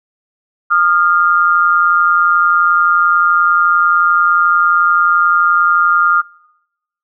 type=tone pair together; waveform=sine; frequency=1225.5 / 1396.9 Hz; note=D#6 / F6; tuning=-27 / 0 cents; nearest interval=major second; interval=227 cents; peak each=-11 dBFS; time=0.7-6.22 s; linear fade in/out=20 ms; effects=noise-tail reverb RT60 0.9 s tail -25 dB re dry